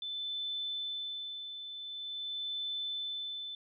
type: tone with tremolo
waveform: sine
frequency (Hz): 3520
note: A7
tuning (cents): 0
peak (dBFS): -34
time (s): 0.02-3.55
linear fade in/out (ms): 2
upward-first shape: sine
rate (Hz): 0.46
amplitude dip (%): 55
effects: none